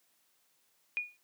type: tone with exponential decay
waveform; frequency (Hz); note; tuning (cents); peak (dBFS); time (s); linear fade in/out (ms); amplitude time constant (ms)
sine; 2447; D#7; -29; -27; 0.97-1.17; 0; 42
effects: white hiss -72 dBFS RMS until 1.23 s + high-pass 150 Hz 12 dB/octave